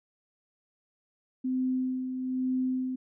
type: tone with tremolo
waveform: sine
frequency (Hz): 257.1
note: C4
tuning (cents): -30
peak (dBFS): -25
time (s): 1.44-2.96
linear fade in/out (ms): 10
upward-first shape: sine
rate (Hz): 1.1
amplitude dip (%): 50
effects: none